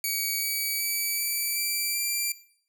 5% pulse tone with pitch steps, 2260 / 2280 / 2300 / 2320 / 2340 / 2360 Hz, C#7 / C#7 / D7 / D7 / D7 / D7, +33 / +48 / -37 / -22 / -7 / +8 cents, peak -17 dBFS, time 0.04-2.32 s, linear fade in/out 2 ms, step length 380 ms, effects noise-tail reverb RT60 0.6 s tail -17 dB re dry

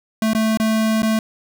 square tone with dropouts, 220 Hz, A3, in tune, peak -16 dBFS, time 0.22-1.19 s, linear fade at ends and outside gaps 2 ms, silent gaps 0.334-0.349 / 0.573-0.599 / 1.021-1.03 s, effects none

